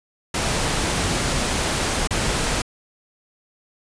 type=noise with dropouts; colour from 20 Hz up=pink; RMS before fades=-22 dBFS; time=0.34-2.62 s; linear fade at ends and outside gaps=5 ms; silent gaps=2.074-2.107 s; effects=resampled to 22050 Hz